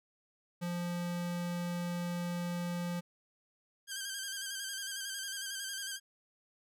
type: tone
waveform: square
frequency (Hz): 174.61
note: F3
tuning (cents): 0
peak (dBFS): -35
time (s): 0.61-3.01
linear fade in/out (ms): 20
type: tone with vibrato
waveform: 10% pulse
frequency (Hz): 1584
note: G6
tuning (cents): +18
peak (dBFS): -29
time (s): 3.87-6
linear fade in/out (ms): 50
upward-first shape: square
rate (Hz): 11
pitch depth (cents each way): 38
effects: none